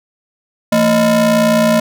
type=ring-modulated tone; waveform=square; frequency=196.7 Hz; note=G3; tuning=6 cents sharp; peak=-7 dBFS; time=0.72-1.8 s; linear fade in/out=5 ms; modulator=423 Hz; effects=none